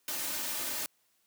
white noise with comb filter, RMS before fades -35 dBFS, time 0.08-0.86 s, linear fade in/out 2 ms, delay 3.3 ms, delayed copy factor +0.55, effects white hiss -72 dBFS RMS until 1.26 s + high-pass 100 Hz 12 dB/octave

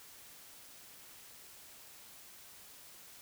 silence, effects white hiss -55 dBFS RMS until 3.21 s

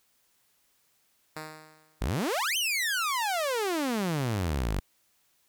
5% pulse tone with exponential decay, 155.56 Hz, D#3, in tune, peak -24 dBFS, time 1.36-2.1 s, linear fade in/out 5 ms, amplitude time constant 160 ms
sawtooth exponential two-way sweep, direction up then down, 44.35 to 3167 to 44.35 Hz, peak -23 dBFS, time 2.01-4.8 s, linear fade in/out 10 ms, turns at 2.57 s
effects white hiss -69 dBFS RMS until 5.48 s

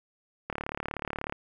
click train, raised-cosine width 0.5 ms, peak -17 dBFS, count 31, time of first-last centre 0.5-1.324 s, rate 36.4 Hz, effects 9-bit

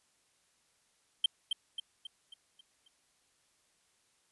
triangle tone with echo, 3136 Hz, G7, in tune, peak -21 dBFS, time 1.24-1.26 s, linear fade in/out 5 ms, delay 270 ms, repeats 6, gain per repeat -6 dB, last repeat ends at 2.88 s, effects white hiss -72 dBFS RMS until 4.31 s + resampled to 24000 Hz

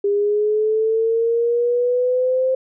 sine linear sweep, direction up, 402.3 to 523.3 Hz, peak -15 dBFS, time 0.04-2.55 s, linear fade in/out 5 ms, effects none

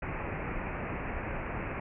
pink low-pass noise, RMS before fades -36 dBFS, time 0.02-1.8 s, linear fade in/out 5 ms, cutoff 2600 Hz, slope 96 dB/octave, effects none

